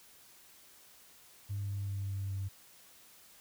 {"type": "tone with pitch steps", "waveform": "sine", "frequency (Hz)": [100.4, 99.53, 98.68, 97.82, 96.98], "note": ["G2", "G2", "G2", "G2", "G2"], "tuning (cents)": [42, 27, 12, -3, -18], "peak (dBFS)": -33, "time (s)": [1.49, 2.49], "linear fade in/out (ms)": 20, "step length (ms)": 200, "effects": ["tanh soft clip ceiling -30 dBFS", "white hiss -59 dBFS RMS until 3.4 s"]}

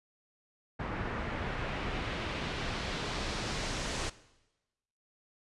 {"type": "noise with low-pass filter sweep", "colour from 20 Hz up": "pink", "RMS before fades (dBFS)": -36, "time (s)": [0.79, 4.1], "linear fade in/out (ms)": 10, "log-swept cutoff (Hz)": [1600, 7000], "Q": 1.1, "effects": ["noise-tail reverb RT60 1.0 s tail -18 dB re dry", "resampled to 24000 Hz"]}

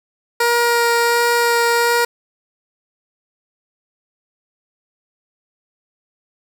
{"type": "tone with vibrato", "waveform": "15% pulse", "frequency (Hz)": 472, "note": "A#4", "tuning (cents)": 22, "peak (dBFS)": -7, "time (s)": [0.4, 2.05], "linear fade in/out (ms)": 5, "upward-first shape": "sine", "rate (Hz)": 1.4, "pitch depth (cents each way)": 9, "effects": ["7-bit"]}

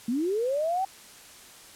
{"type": "linear sweep", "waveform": "sine", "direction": "up", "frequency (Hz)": [220, 785], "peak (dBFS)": -24, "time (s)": [0.08, 0.85], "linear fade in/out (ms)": 5, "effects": ["white hiss -49 dBFS RMS until 1.75 s", "low-pass 11000 Hz 12 dB/octave"]}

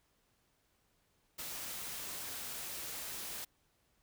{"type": "noise", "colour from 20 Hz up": "white", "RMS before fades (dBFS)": -43, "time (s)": [1.38, 3.45], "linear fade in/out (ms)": 10, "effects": ["pink hiss -75 dBFS RMS until 4.02 s"]}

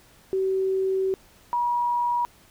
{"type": "tone pair in turn", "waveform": "sine", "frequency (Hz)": [381.6, 961.6], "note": ["G4", "B5"], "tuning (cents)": [-47, -46], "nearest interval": "octave + major third", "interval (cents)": 1601, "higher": "second", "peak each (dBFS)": -21, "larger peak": "neither", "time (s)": [[0.33, 1.14], [1.53, 2.25]], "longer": "first", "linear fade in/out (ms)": 0, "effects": ["pink hiss -55 dBFS RMS until 2.5 s"]}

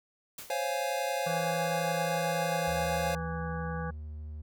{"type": "noise with exponential decay", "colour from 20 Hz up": "white", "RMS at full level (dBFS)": -40, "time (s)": [0.38, 0.72], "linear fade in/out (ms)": 5, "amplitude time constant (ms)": 72}
{"type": "chord", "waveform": "square", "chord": "Db major seventh", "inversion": "third", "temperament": "equal", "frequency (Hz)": [523.3, 554.4, 698.5, 830.6], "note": ["C5", "Db5", "F5", "Ab5"], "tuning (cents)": [0, 0, 0, 0], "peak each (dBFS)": -36, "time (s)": [0.5, 3.15], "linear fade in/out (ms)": 2}
{"type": "harmonic tone", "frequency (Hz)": 164.6, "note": "E3", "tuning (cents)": -2, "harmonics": [1, 3, 5, 7, 9, 10], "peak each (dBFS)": [-35, -40, -42, -43, -45, -45], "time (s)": [1.26, 3.91], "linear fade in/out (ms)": 10}
{"type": "tone", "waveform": "triangle", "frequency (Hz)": 76.1, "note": "D#2", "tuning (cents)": -38, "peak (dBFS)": -36, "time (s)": [2.67, 4.42], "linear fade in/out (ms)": 10}
{"effects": []}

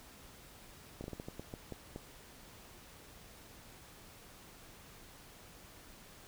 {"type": "slowing click train", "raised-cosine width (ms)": 2, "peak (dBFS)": -29, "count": 10, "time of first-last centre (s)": [1.01, 1.961], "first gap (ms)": 31, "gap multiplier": 1.29, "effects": ["pink hiss -56 dBFS RMS until 6.27 s"]}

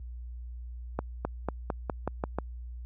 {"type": "accelerating click train", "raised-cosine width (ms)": 1, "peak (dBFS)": -15, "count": 8, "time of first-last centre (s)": [0.99, 2.386], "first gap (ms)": 260, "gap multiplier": 0.91, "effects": ["added 60 Hz sine -35 dBFS peak until 2.85 s", "high-pass 60 Hz 12 dB/octave"]}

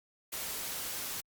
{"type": "noise", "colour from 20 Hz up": "white", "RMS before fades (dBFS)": -38, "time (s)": [0.32, 1.21], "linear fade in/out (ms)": 10, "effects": ["Opus 48 kbps"]}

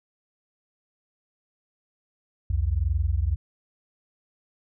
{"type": "tone pair together", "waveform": "sine", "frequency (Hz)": [63.5, 85.2], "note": ["B1", "F2"], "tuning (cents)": [49, -42], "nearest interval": "perfect fourth", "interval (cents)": 509, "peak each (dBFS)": -24, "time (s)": [2.5, 3.36], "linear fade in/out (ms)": 5, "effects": []}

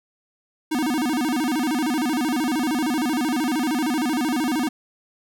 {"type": "tone with vibrato", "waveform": "square", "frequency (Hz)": 277.2, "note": "C#4", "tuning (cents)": 0, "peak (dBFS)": -21, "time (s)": [0.71, 4.69], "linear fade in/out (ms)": 10, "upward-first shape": "square", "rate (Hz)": 13, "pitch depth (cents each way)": 210, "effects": []}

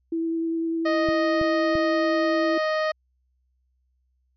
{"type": "tone with vibrato", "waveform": "sine", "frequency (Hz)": 329, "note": "E4", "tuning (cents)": -3, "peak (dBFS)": -23, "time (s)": [0.12, 2.58], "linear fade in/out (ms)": 5, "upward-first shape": "sine", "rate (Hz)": 10, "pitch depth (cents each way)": 10}
{"type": "harmonic tone", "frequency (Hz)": 622.3, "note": "D#5", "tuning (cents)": 0, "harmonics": [1, 2, 3, 4, 5, 6, 7, 8, 9], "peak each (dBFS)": [-23, -29, -30, -42, -42, -47, -40, -46, -51], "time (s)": [0.85, 2.92], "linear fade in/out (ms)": 10}
{"type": "clicks", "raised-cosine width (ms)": 5, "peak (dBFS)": -21, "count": 3, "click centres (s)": [1.088, 1.414, 1.754]}
{"effects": ["added 63 Hz sine -66 dBFS peak until 4.36 s"]}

